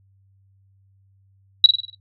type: tone with echo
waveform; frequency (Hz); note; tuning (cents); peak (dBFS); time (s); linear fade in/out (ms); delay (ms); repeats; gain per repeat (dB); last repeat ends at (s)
sine; 3900; B7; -23; -4; 1.64-1.66; 2; 48; 6; -6; 1.948
effects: noise-tail reverb RT60 0.1 s tail -17 dB re dry + added 97 Hz sine -55 dBFS peak until 2 s